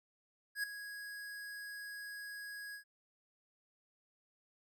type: tone with ADSR envelope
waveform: square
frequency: 1658 Hz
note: G#6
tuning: 3 cents flat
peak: -33 dBFS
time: 0.55-2.84 s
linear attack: 86 ms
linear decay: 3 ms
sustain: -12 dB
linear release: 98 ms
effects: none